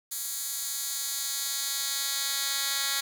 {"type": "tone with high-pass filter sweep", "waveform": "10% pulse", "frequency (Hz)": 276.1, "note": "C#4", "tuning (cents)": -7, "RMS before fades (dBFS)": -31, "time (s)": [0.11, 3.01], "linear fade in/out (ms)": 10, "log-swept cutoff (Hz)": [8100, 2900], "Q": 0.84, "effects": []}